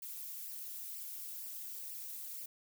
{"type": "noise with flanger", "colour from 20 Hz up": "violet", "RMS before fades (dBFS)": -45, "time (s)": [0.02, 2.46], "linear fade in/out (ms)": 5, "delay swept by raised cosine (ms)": [0.38, 4.38], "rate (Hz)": 2.1, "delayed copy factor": 0.9, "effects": []}